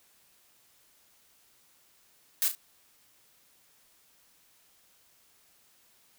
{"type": "noise with echo", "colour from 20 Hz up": "blue", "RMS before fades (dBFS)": -26, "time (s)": [2.42, 2.48], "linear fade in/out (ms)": 0, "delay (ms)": 35, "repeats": 2, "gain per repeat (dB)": -9, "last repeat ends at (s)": 2.55, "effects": ["white hiss -64 dBFS RMS until 6.18 s"]}